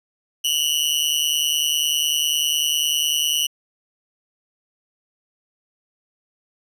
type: tone with amplitude modulation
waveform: sawtooth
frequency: 2938 Hz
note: F#7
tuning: 13 cents flat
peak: -11 dBFS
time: 0.44-3.47 s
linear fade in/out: 10 ms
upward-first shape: sine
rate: 150 Hz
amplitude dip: 95%
effects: resampled to 32000 Hz